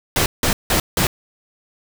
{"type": "noise bursts", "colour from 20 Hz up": "pink", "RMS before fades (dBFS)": -17, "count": 4, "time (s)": [0.16, 1.07], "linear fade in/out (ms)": 2, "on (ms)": 100, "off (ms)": 170, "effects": []}